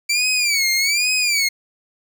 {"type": "tone with vibrato", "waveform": "20% pulse", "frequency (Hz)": 2312, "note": "D7", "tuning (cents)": -28, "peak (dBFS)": -11, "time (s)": [0.09, 1.49], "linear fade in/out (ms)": 10, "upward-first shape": "sine", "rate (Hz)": 1.2, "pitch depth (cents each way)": 150, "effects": []}